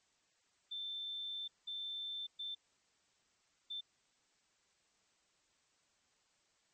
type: tone bursts at uneven times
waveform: sine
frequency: 3551 Hz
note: A7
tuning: 15 cents sharp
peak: -40 dBFS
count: 4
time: 0.71-1.48 / 1.67-2.27 / 2.39-2.55 / 3.7-3.81 s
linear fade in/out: 10 ms
effects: white hiss -75 dBFS RMS until 6.73 s + MP3 32 kbps